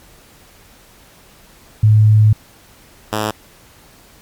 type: tone pair in turn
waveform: sine / 5% pulse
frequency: 107.4 / 107.4 Hz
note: A2 / A2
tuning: -41 / -41 cents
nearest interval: unison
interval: 0 cents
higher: neither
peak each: -6 dBFS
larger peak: neither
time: 1.83-2.33 / 3.12-3.31 s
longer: first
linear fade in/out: 5 ms
effects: pink hiss -46 dBFS RMS until 4.21 s + MP3 96 kbps

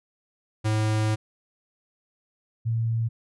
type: tone pair in turn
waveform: square / sine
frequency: 108.3 / 114.18 Hz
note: A2 / A#2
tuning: -27 / -35 cents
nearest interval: minor second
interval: 92 cents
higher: second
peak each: -22 dBFS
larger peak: neither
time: 0.64-1.16 / 2.65-3.09 s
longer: first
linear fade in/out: 20 ms
effects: resampled to 24000 Hz

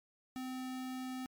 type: tone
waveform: square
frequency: 257.3 Hz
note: C4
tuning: 29 cents flat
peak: -40 dBFS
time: 0.36-1.26 s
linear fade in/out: 0 ms
effects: MP3 96 kbps

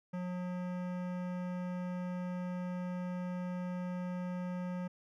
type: tone with hard clipping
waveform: sine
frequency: 180 Hz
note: F#3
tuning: 47 cents flat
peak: -38 dBFS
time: 0.13-4.88 s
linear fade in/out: 10 ms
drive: 17 dB
effects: none

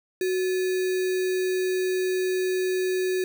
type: tone with sample-and-hold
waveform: sine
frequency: 370 Hz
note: F#4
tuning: in tune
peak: -22 dBFS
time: 0.21-3.24 s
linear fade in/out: 2 ms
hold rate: 2100 Hz
effects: none

